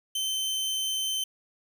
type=tone; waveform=sawtooth; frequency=3085 Hz; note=G7; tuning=28 cents flat; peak=-24 dBFS; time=0.15-1.24 s; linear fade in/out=5 ms; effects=none